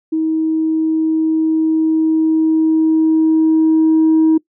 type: tone with level ramp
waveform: sine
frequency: 318.1 Hz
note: D#4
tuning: 38 cents sharp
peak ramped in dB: -13 to -6 dBFS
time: 0.12-4.38 s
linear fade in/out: 10 ms
effects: noise-tail reverb RT60 0.1 s tail -22 dB re dry + tanh soft clip ceiling -6 dBFS